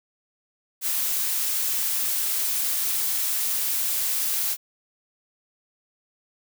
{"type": "noise", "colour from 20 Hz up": "blue", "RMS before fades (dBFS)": -25, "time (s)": [0.81, 4.57], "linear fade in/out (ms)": 50, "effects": []}